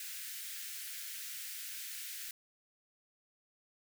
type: high-pass noise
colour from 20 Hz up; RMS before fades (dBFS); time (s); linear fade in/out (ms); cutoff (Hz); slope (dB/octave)
white; -44; 0-2.31; 2; 1500; 48
effects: none